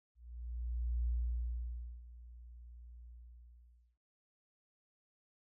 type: tone with ADSR envelope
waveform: sine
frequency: 59.4 Hz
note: A#1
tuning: 33 cents sharp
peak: -31 dBFS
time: 0.15-3.98 s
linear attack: 920 ms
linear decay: 950 ms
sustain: -19 dB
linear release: 890 ms
effects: none